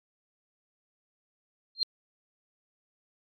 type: tone with exponential growth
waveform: sine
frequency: 4186 Hz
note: C8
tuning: in tune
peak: -19 dBFS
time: 1.75-1.83 s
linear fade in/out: 1 ms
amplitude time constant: 16 ms
effects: MP3 48 kbps

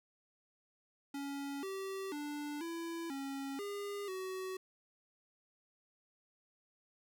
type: tone with pitch steps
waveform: square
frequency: 280.2 / 386.5 / 293.8 / 334.2 / 274.2 / 405.5 / 375.4 Hz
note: C#4 / G4 / D4 / E4 / C#4 / G#4 / F#4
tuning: +19 / -24 / +1 / +24 / -19 / -41 / +25 cents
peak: -40 dBFS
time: 1.14-4.57 s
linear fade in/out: 5 ms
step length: 490 ms
effects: none

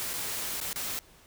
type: noise with dropouts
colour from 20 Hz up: white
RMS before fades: -34 dBFS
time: 0-0.99 s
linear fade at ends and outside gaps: 0 ms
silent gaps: 0.134-0.138 / 0.602-0.613 / 0.73-0.759 s
effects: pink hiss -57 dBFS RMS until 1.26 s

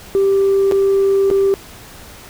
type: tone with dropouts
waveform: sine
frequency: 392 Hz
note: G4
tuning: in tune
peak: -9 dBFS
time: 0.15-1.54 s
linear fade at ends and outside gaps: 0 ms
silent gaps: 0.713-0.721 / 1.302-1.312 s
effects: tanh soft clip ceiling -8 dBFS + pink hiss -38 dBFS RMS until 2.29 s

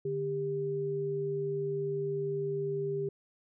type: tone pair together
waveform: sine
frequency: 148.1 / 398.1 Hz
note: D3 / G4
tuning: +15 / +27 cents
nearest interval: octave + perfect fourth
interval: 1712 cents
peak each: -37 / -31 dBFS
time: 0.05-3.09 s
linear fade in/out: 5 ms
effects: none

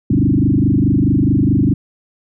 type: tone with frequency modulation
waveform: sine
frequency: 198.1 Hz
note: G3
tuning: 18 cents sharp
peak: -10 dBFS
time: 0.1-1.74 s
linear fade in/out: 5 ms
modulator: 24.7 Hz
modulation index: 4.5
effects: none

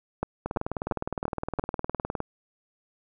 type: two click trains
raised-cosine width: 1 ms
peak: -15 / -12 dBFS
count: 35 / 5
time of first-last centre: 0.46-2.204 / 0.23-1.595 s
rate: 19.5 / 2.93 Hz
effects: none

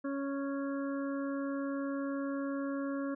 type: harmonic tone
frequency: 277.2 Hz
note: C#4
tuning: in tune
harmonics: 1 / 2 / 4 / 5 / 6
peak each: -34 / -40 / -46 / -48 / -50 dBFS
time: 0.04-3.15 s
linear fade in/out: 10 ms
effects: none

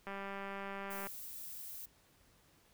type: click train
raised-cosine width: 0.5 ms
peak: -29 dBFS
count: 198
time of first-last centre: 0.07-1.07 s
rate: 197 Hz
type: noise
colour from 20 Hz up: violet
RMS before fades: -47 dBFS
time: 0.9-1.86 s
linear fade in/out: 10 ms
effects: pink hiss -68 dBFS RMS until 2.73 s

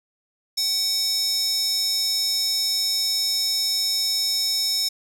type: tone with high-pass filter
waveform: square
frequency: 757 Hz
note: F#5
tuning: 39 cents sharp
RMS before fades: -23 dBFS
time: 0.57-4.89 s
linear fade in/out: 10 ms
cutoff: 5000 Hz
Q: 5.4
effects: none

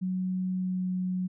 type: tone with pitch glide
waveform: sine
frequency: 185 to 183.62 Hz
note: F#3 to F#3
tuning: 0 to -13 cents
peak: -27 dBFS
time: 0.01-1.28 s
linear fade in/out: 20 ms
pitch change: -13 cents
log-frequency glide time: 0.54-0.89 s
effects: none

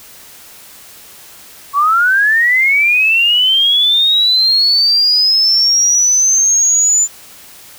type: linear sweep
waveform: sine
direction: up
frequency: 1100 to 7100 Hz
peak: -8 dBFS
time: 1.73-7.08 s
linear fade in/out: 50 ms
effects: white hiss -38 dBFS RMS until 7.78 s

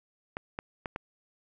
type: clicks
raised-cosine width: 0.5 ms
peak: -19 dBFS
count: 4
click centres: 0.369 / 0.589 / 0.858 / 0.961 s
effects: none

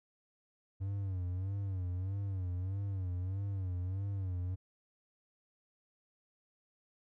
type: tone with vibrato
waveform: triangle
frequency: 94.5 Hz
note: F#2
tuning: 37 cents sharp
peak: -32 dBFS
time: 0.8-4.56 s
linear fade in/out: 20 ms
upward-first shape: sine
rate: 1.6 Hz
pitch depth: 100 cents each way
effects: none

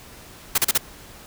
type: noise bursts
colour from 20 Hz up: white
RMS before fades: -18 dBFS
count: 4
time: 0.55-0.778 s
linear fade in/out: 5 ms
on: 30 ms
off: 36 ms
effects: pink hiss -44 dBFS RMS until 1.26 s

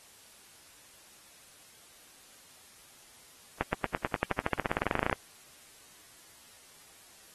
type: accelerating click train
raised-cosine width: 0.5 ms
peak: -12 dBFS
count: 24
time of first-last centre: 3.61-5.128 s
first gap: 120 ms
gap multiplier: 0.94
effects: white hiss -56 dBFS RMS until 7.34 s + AAC 32 kbps

